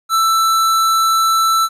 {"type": "tone", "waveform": "square", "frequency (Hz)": 1327, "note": "E6", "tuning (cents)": 11, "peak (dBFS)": -12, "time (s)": [0.09, 1.69], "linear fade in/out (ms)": 50, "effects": ["resampled to 32000 Hz", "9-bit"]}